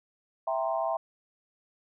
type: chord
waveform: sine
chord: C dominant seventh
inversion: first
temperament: equal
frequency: 659.3 / 784 / 932.3 / 1046.5 Hz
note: E5 / G5 / Bb5 / C6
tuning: 0 / 0 / 0 / 0 cents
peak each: -29 / -33 / -35 / -35 dBFS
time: 0.47-0.97 s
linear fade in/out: 5 ms
effects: none